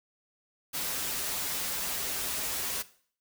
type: noise with comb filter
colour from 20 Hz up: white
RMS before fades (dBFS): -33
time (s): 0.73-2.83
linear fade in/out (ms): 20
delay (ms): 8.7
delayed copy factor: -0.6
effects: noise-tail reverb RT60 0.5 s tail -17 dB re dry